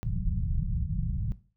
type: low-pass noise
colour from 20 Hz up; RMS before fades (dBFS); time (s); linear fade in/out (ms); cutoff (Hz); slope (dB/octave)
pink; -29; 0.03-1.32; 0; 190; 96
effects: noise-tail reverb RT60 0.4 s tail -18 dB re dry